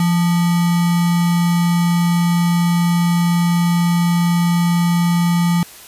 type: tone with sample-and-hold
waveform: sine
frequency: 172.1 Hz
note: F3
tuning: 25 cents flat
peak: -12 dBFS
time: 0-5.63 s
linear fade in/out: 2 ms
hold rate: 1050 Hz
effects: white hiss -39 dBFS RMS until 5.87 s + resampled to 32000 Hz